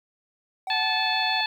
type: tone with vibrato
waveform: triangle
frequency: 750 Hz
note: F#5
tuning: 23 cents sharp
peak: -27 dBFS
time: 0.67-1.41 s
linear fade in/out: 2 ms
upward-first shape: square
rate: 6.4 Hz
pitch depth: 23 cents each way
type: harmonic tone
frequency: 870 Hz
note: A5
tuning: 20 cents flat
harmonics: 1 / 2 / 3 / 4 / 5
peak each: -29 / -29 / -29 / -29 / -29 dBFS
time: 0.7-1.46 s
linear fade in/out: 2 ms
effects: 9-bit